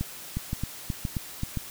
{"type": "two click trains", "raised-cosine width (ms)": 5, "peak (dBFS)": [-16, -16], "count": [5, 4], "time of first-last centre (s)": [[0.37, 1.434], [0.01, 1.573]], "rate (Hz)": [3.76, 1.92], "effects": ["white hiss -42 dBFS RMS until 1.7 s"]}